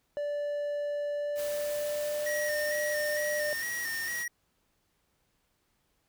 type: tone with pitch glide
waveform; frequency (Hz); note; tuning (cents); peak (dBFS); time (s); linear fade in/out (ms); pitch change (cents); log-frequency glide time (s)
triangle; 583 to 596.6; D5 to D5; -13 to +27; -28; 0.17-3.53; 0; +40; 1.14-2.43
type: noise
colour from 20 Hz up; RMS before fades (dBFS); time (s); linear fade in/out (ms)
white; -42; 1.35-4.26; 50
type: tone with vibrato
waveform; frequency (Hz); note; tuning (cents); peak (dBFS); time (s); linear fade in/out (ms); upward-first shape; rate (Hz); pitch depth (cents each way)
square; 1864.7; A#6; 0; -33; 2.26-4.28; 5; square; 2.2; 39
effects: pink hiss -74 dBFS RMS until 6.08 s